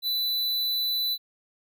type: tone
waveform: square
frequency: 3987 Hz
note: B7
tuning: 16 cents sharp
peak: -25 dBFS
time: 0.02-1.18 s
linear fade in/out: 50 ms
effects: none